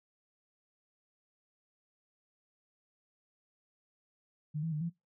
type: tone with pitch steps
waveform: sine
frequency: 151.2 / 163 / 151.3 / 169.2 Hz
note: D#3 / E3 / D#3 / E3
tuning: -49 / -19 / -48 / +45 cents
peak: -32 dBFS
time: 4.54-4.9 s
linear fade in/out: 20 ms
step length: 90 ms
effects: noise-tail reverb RT60 0.2 s tail -22 dB re dry